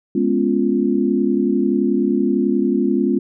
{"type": "chord", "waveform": "sine", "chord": "C# dominant seventh", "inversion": "second", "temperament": "equal with one note detuned", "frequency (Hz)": [207.7, 246.1, 277.2, 349.2], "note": ["G#3", "B3", "C#4", "E#4"], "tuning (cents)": [0, -6, 0, 0], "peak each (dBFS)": -20, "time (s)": [0.15, 3.19], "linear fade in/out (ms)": 5, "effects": []}